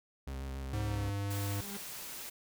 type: tone with vibrato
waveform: 40% pulse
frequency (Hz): 67.1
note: C2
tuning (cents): +44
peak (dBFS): -37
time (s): 0.27-1.1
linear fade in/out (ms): 5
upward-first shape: square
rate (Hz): 7.1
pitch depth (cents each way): 20
type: tone with pitch glide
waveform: square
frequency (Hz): 105.1 to 100.35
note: G#2 to G2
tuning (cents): +21 to +41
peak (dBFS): -34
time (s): 0.73-1.61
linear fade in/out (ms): 5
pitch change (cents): -80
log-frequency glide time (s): 0.84-1.11
type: tone with exponential growth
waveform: 35% pulse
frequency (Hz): 200.7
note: G3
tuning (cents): +41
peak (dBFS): -38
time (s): 1.12-1.77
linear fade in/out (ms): 2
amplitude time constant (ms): 140
type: noise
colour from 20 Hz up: white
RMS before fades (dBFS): -44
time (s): 1.3-2.3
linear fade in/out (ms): 10
effects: none